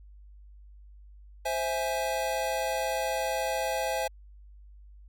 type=chord; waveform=square; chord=C augmented; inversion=none; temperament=equal; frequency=523.3 / 659.3 / 830.6 Hz; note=C5 / E5 / G#5; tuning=0 / 0 / 0 cents; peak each=-33 dBFS; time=1.45-4.08 s; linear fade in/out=10 ms; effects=added 50 Hz sine -48 dBFS peak until 5.08 s